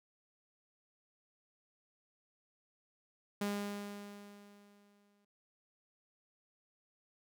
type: tone with exponential decay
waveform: sawtooth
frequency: 203.6 Hz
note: G#3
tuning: 34 cents flat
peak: -29 dBFS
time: 3.41-5.25 s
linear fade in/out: 5 ms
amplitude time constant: 400 ms
effects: none